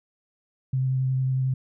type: tone with vibrato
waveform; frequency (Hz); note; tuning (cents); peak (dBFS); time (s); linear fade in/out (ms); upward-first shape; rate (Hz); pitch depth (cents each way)
sine; 130.81; C3; 0; -21; 0.73-1.54; 5; triangle; 11; 15
effects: none